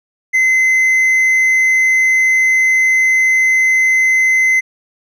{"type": "tone with hard clipping", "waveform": "sine", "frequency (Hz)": 2053, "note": "C7", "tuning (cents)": -33, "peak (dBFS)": -10, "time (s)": [0.33, 4.61], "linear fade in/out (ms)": 20, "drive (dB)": 3, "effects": []}